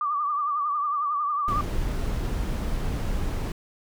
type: tone with vibrato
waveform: sine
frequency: 1174.7 Hz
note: D6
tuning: in tune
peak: -23 dBFS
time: 0.01-1.61 s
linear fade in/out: 2 ms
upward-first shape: triangle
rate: 11 Hz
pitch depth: 84 cents each way
type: noise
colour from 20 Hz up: brown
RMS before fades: -27 dBFS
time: 1.48-3.52 s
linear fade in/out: 2 ms
effects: none